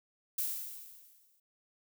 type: noise with exponential decay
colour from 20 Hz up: violet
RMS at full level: -32 dBFS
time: 0.38-1.4 s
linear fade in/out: 5 ms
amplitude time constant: 220 ms
effects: none